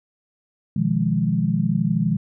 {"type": "chord", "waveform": "sine", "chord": "F half-diminished seventh", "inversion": "second", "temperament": "equal", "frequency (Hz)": [123.47, 155.56, 174.61, 207.7], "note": ["Cb3", "Eb3", "F3", "Ab3"], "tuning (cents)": [0, 0, 0, 0], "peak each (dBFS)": [-26, -23, -22, -23], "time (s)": [0.76, 2.17], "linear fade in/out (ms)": 5, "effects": []}